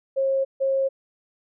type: tone pair in turn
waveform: sine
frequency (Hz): 539 / 539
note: C#5 / C#5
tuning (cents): -49 / -49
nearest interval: unison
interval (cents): 0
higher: neither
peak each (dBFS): -19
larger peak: neither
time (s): 0.16-0.45 / 0.6-0.89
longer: neither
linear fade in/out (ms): 20
effects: none